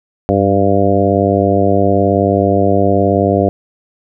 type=harmonic tone with a mistuned harmonic; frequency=99 Hz; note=G2; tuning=18 cents sharp; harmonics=1 / 2 / 3 / 4 / 5 / 6 / 7; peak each=-17 / -17 / -17 / -17 / -17 / -17 / -17 dBFS; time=0.29-3.49 s; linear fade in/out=0 ms; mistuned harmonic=1; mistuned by=-35 cents; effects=none